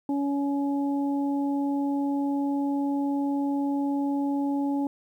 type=harmonic tone; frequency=281.3 Hz; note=C#4; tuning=26 cents sharp; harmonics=1 / 2 / 3; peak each=-24 / -38 / -35 dBFS; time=0.09-4.87 s; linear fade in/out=2 ms; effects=10-bit